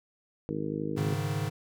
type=harmonic tone; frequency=51.91 Hz; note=G#1; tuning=in tune; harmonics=2 / 3 / 4 / 5 / 6 / 7 / 8 / 9; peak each=-46 / -36 / -39 / -39 / -35 / -42 / -40 / -38 dBFS; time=0.49-1.13 s; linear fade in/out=0 ms
type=chord; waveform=square; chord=Ab suspended fourth; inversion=none; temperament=equal; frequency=103.83 / 138.59 / 155.56 Hz; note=Ab2 / Db3 / Eb3; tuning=0 / 0 / 0 cents; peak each=-34 dBFS; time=0.96-1.5 s; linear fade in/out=20 ms
effects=none